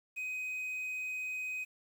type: tone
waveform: triangle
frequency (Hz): 2512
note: D#7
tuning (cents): +16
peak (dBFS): -34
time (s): 0.16-1.65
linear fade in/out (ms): 20
effects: 10-bit